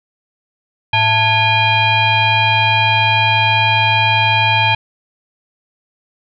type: tone with frequency modulation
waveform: sine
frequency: 1661.2 Hz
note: G#6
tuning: in tune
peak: -10 dBFS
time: 0.93-4.75 s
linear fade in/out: 5 ms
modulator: 776 Hz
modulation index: 2
effects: none